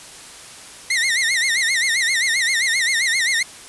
sawtooth tone with vibrato, 1975.5 Hz, B6, in tune, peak -13 dBFS, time 0.9-3.43 s, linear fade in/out 5 ms, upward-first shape sine, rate 7.6 Hz, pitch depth 160 cents each way, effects white hiss -39 dBFS RMS until 3.68 s + resampled to 24000 Hz

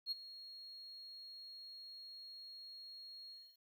sine tone with ADSR envelope, 4288 Hz, C8, 42 cents sharp, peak -33 dBFS, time 0.06-3.58 s, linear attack 55 ms, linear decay 17 ms, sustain -17 dB, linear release 280 ms, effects tanh soft clip ceiling -34 dBFS + 12-bit

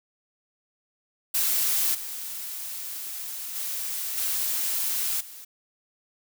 blue noise with level steps, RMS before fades -24 / -35 / -31 / -27 / -43 dBFS, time 1.34-5.45 s, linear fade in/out 10 ms, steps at 1.94 / 3.55 / 4.17 / 5.2 s, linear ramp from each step 10 ms, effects none

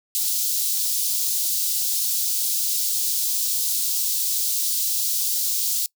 white high-pass noise, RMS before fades -23 dBFS, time 0.15-5.86 s, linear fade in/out 0 ms, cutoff 4000 Hz, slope 24 dB/octave, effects noise-tail reverb RT60 0.1 s tail -24 dB re dry

